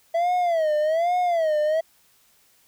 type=tone with vibrato; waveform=triangle; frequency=659.3 Hz; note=E5; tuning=in tune; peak=-17 dBFS; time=0.14-1.81 s; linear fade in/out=10 ms; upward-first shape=sine; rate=1.2 Hz; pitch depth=160 cents each way; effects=white hiss -60 dBFS RMS until 2.67 s